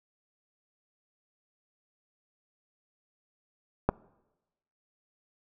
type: clicks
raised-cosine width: 1 ms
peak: -8 / -21 dBFS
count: 2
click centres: 3.89 / 3.895 s
effects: noise-tail reverb RT60 1.0 s tail -24 dB re dry